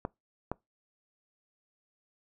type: clicks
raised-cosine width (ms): 1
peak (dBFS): -18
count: 2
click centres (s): 0.051 / 0.516
effects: noise-tail reverb RT60 0.2 s tail -24 dB re dry